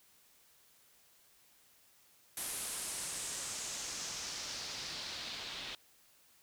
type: noise with low-pass filter sweep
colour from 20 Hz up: white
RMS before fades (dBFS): -42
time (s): 2.37-5.75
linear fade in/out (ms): 2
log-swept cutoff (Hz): 11000 to 3600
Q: 2.3
effects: white hiss -66 dBFS RMS until 6.42 s